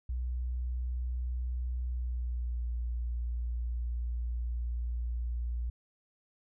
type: tone with pitch glide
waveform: sine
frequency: 61.6 to 59.33 Hz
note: B1 to A#1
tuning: -4 to +31 cents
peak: -31 dBFS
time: 0.09-5.7 s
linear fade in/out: 5 ms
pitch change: -65 cents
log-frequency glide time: 1.88-2.67 s
effects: none